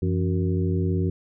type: harmonic tone with a mistuned harmonic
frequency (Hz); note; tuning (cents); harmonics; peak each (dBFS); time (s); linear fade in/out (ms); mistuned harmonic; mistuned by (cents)
92.5; F#2; 0; 1 / 2 / 3 / 4 / 5; -23 / -26 / -31 / -29 / -37; 0.02-1.1; 5; 2; -140
effects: none